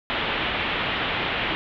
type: low-pass noise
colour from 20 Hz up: white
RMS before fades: -26 dBFS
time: 0.1-1.55 s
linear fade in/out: 0 ms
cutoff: 3400 Hz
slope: 48 dB/octave
effects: none